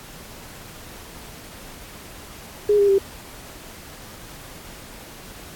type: tone with pitch steps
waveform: sine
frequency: 414.4 / 403.1 / 392 Hz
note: G#4 / G4 / G4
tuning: -4 / +48 / 0 cents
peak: -13 dBFS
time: 2.69-2.984 s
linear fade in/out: 5 ms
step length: 98 ms
effects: pink hiss -41 dBFS RMS until 5.55 s + AAC 64 kbps